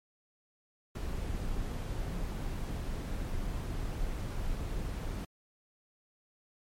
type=noise; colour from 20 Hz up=brown; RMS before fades=-35 dBFS; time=0.95-5.25 s; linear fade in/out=5 ms; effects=MP3 64 kbps